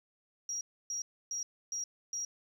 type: tone bursts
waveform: sine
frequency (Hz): 5690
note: F8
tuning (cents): +31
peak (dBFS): -34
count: 5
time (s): 0.49-2.25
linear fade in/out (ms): 2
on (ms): 120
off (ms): 290
effects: 10-bit